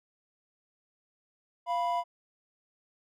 triangle tone pair together, 695 / 984.1 Hz, F5 / B5, -9 / -6 cents, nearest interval tritone, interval 603 cents, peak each -28 / -28 dBFS, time 1.66-2.04 s, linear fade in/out 50 ms, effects none

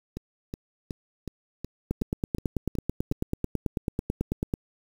two click trains, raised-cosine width 3 ms, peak -21 / -13 dBFS, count 9 / 25, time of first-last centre 0.17-3.122 / 1.91-4.539 s, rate 2.71 / 9.13 Hz, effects 7-bit

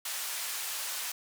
white band-pass noise, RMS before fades -36 dBFS, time 0.05-1.12 s, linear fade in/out 5 ms, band 800 to 14000 Hz, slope 12 dB/octave, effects none

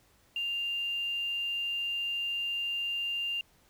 sine tone with quantisation, 2794 Hz, F7, in tune, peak -30 dBFS, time 0.36-3.41 s, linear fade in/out 2 ms, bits 9, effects pink hiss -65 dBFS RMS until 3.69 s

